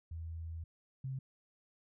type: tone pair in turn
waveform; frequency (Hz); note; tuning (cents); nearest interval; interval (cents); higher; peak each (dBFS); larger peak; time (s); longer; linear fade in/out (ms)
sine; 82 / 132.67; E2 / C3; -9 / +24; minor sixth; 833; second; -40 / -37; second; 0.11-0.64 / 1.04-1.19; first; 5
effects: none